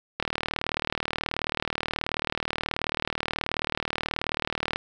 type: click train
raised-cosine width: 0.3 ms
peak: -10 dBFS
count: 177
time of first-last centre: 0.2-4.76 s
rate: 38.6 Hz
effects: none